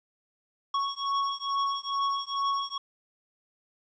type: beating tone pair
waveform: square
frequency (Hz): 1108.7 / 1111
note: C#6 / C#6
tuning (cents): 0 / +4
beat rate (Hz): 2.3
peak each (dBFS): -31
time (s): 0.74-2.78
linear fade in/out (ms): 5
effects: resampled to 16000 Hz + 11-bit